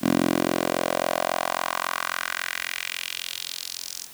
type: tone with high-pass filter sweep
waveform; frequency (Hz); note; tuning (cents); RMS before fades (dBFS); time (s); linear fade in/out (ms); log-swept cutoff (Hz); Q
10% pulse; 43.65; F1; 0; -27; 0.01-4.08; 50; 250 to 6000; 2.1
effects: white hiss -45 dBFS RMS until 4.13 s